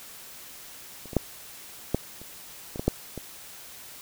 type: clicks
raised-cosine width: 2 ms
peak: -30 / -24 / -7 / -9 / -30 / -22 / -16 / -7 / -21 dBFS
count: 9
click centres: 1.057 / 1.132 / 1.167 / 1.946 / 2.216 / 2.759 / 2.795 / 2.88 / 3.177 s
effects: white hiss -45 dBFS RMS until 4.01 s